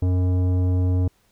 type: tone with tanh clipping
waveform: sine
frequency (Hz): 91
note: F#2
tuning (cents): -28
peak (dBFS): -19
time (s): 0.02-1.08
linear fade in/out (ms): 5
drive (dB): 13
effects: pink hiss -63 dBFS RMS until 1.31 s